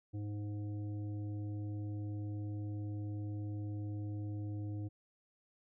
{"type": "harmonic tone", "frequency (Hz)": 103.8, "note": "G#2", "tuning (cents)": 0, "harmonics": [1, 3, 5, 7], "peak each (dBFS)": [-38, -45, -58, -63], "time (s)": [0.13, 4.89], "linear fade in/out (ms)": 20, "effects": []}